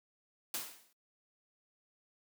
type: noise with exponential decay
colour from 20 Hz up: white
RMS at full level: -35 dBFS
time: 0.54-0.93 s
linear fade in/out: 2 ms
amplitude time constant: 84 ms
effects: noise-tail reverb RT60 0.2 s tail -26 dB re dry + high-pass 200 Hz 12 dB/octave